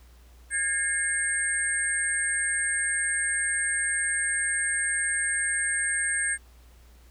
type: tone cluster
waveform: sine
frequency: 1630 / 1792 / 2131 / 8540 Hz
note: G#6 / A6 / C7 / C9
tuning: -33 / +31 / +31 / +34 cents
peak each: -28 / -34 / -35 / -27 dBFS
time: 0.5-6.38 s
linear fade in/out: 50 ms
effects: added 60 Hz sine -50 dBFS peak until 7.1 s + pink hiss -60 dBFS RMS until 7.1 s